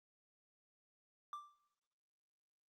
triangle tone with exponential decay, 1177 Hz, D6, 3 cents sharp, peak -39 dBFS, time 1.33-1.59 s, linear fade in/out 1 ms, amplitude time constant 56 ms, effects noise-tail reverb RT60 1.0 s tail -21 dB re dry + Opus 48 kbps

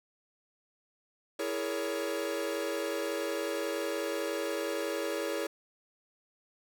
45% pulse chord, A# half-diminished seventh, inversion second, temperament equal with one note detuned, 329.6 / 415.3 / 466.2 / 562.8 Hz, E4 / G#4 / A#4 / C#5, 0 / 0 / 0 / +26 cents, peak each -38 / -37 / -38 / -36 dBFS, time 1.39-5.47 s, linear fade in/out 5 ms, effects none

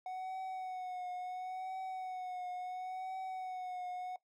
triangle tone with vibrato, 740 Hz, F#5, in tune, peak -37 dBFS, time 0.06-4.16 s, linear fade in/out 2 ms, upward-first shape triangle, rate 0.72 Hz, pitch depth 42 cents each way, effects noise-tail reverb RT60 0.1 s tail -18 dB re dry

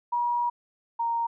sine tone pair in turn, 959 / 930.1 Hz, A#5 / A#5, +49 / -4 cents, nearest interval minor second, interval 53 cents, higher first, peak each -23 / -24 dBFS, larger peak first, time 0.12-0.5 / 0.99-1.27 s, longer first, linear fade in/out 10 ms, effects none

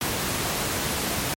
pink noise, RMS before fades -26 dBFS, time 0.01-1.34 s, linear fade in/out 2 ms, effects high-pass 80 Hz 12 dB/octave + MP3 64 kbps

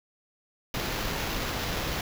pink noise with sample-and-hold, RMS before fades -31 dBFS, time 0.74-2.01 s, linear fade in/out 2 ms, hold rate 8820 Hz, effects none

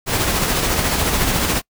pink noise with tremolo, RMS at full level -17 dBFS, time 0.06-1.62 s, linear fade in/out 50 ms, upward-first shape sine, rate 14 Hz, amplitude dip 35%, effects noise-tail reverb RT60 0.1 s tail -26 dB re dry

